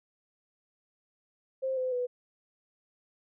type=tone with pitch steps; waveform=sine; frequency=527 / 512 / 494.3 Hz; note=C5 / C5 / B4; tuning=+12 / -38 / +1 cents; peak=-28 dBFS; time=1.62-2.07 s; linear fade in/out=20 ms; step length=150 ms; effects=none